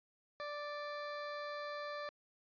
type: tone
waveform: 20% pulse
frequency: 587 Hz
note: D5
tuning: 1 cent flat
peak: -36 dBFS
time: 0.4-2.09 s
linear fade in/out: 0 ms
effects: resampled to 11025 Hz